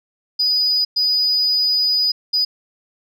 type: tone bursts at uneven times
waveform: sine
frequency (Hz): 4955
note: D#8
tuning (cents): -8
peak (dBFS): -13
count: 3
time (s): 0.39-0.85 / 0.96-2.12 / 2.33-2.45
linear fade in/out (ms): 10
effects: tanh soft clip ceiling -11 dBFS